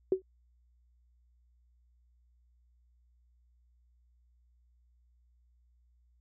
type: tone with exponential decay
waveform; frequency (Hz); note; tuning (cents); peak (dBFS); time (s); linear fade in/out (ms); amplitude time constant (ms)
sine; 377; F#4; +32; -19; 0.12-0.22; 2; 21
effects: added 60 Hz sine -64 dBFS peak until 6.2 s